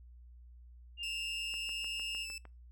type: tone with pitch glide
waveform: sine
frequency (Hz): 2803 to 2819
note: F7 to F7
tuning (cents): +6 to +16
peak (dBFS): -37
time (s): 0.97-2.27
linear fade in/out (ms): 50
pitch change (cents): +10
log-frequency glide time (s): 1.23-1.89
type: tone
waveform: 20% pulse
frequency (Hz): 2637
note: E7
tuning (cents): 0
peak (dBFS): -37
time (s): 1.03-2.38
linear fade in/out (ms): 2
type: click train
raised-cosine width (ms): 0.5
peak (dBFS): -37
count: 7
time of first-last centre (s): 1.54-2.453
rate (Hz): 6.57
effects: noise-tail reverb RT60 0.3 s tail -24 dB re dry + added 60 Hz sine -52 dBFS peak until 2.71 s